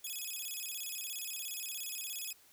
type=tone with vibrato; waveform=5% pulse; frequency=2925 Hz; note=F#7; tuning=21 cents flat; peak=-31 dBFS; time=0.04-2.33 s; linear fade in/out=5 ms; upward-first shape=square; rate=17 Hz; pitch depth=250 cents each way; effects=white hiss -63 dBFS RMS until 2.52 s